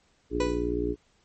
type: harmonic tone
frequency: 59.4 Hz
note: A#1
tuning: 33 cents sharp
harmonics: 1 / 2 / 3 / 4 / 5 / 6 / 7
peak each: -33 / -40 / -41 / -41 / -30 / -33 / -30 dBFS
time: 0.3-0.96 s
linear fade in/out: 50 ms
type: tone with exponential decay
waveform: 30% pulse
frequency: 493.9 Hz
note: B4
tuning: in tune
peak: -21 dBFS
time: 0.4-0.74 s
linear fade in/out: 5 ms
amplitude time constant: 73 ms
effects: pink hiss -66 dBFS RMS until 1.24 s + MP3 32 kbps